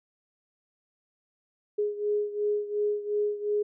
sine beating tone pair, 415.3 / 418.1 Hz, G#4 / G#4, 0 / +12 cents, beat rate 2.8 Hz, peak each -27 / -31 dBFS, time 1.78-3.63 s, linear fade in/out 10 ms, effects none

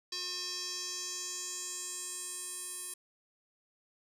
square tone with band-pass filter sweep, 361 Hz, F#4, 43 cents flat, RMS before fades -40 dBFS, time 0.12-2.94 s, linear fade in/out 5 ms, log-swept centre 4900 to 10000 Hz, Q 3.7, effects none

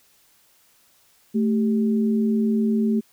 sine tone pair together, 219.8 / 392 Hz, A3 / G4, -2 / 0 cents, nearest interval minor seventh, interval 1002 cents, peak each -18 / -27 dBFS, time 1.34-3.01 s, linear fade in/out 20 ms, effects white hiss -59 dBFS RMS until 3.12 s

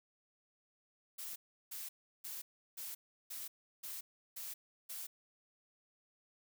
blue noise bursts, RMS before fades -45 dBFS, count 8, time 1.18-5.07 s, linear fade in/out 10 ms, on 180 ms, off 350 ms, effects none

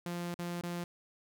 sawtooth tone with dropouts, 173.9 Hz, F3, 7 cents flat, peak -32 dBFS, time 0.06-0.84 s, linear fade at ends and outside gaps 2 ms, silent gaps 0.342-0.39 / 0.611-0.635 s, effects none

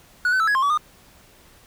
triangle tone with pitch steps, 1465 / 1519 / 1317 / 1671 / 1058 / 1140 / 1219 Hz, F#6 / F#6 / E6 / G#6 / C6 / C#6 / D#6, -18 / +45 / -2 / +10 / +19 / +48 / -36 cents, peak -15 dBFS, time 0.25-0.775 s, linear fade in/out 2 ms, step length 75 ms, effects pink hiss -52 dBFS RMS until 1.66 s

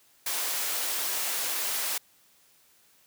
white high-pass noise, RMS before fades -30 dBFS, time 0.26-1.98 s, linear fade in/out 5 ms, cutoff 420 Hz, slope 12 dB/octave, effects white hiss -62 dBFS RMS until 3.06 s + high-pass 60 Hz 12 dB/octave

